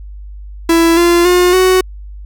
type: tone with pitch steps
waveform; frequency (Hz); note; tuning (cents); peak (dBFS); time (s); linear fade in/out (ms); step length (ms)
45% pulse; 332.6 / 345.1 / 358.1 / 371.6; E4 / F4 / F4 / F#4; +16 / -21 / +43 / +7; -7; 0.69-1.81; 5; 280
effects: added 50 Hz sine -27 dBFS peak until 2.25 s